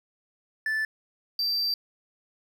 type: tone pair in turn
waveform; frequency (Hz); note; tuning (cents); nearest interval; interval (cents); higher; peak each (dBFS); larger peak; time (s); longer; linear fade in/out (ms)
triangle; 1754 / 4683; A6 / D8; -6 / -6; octave + perfect fourth; 1700; second; -23; neither; 0.66-0.85 / 1.39-1.74; second; 2
effects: none